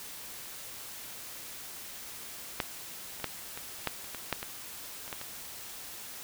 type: clicks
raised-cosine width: 0.3 ms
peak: -12 / -27 / -15 / -23 / -12 / -29 / -22 / -12 / -20 / -27 / -20 / -24 dBFS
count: 12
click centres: 2.602 / 3.2 / 3.243 / 3.575 / 3.873 / 4.044 / 4.147 / 4.327 / 4.429 / 5.079 / 5.128 / 5.214 s
effects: white hiss -44 dBFS RMS until 6.23 s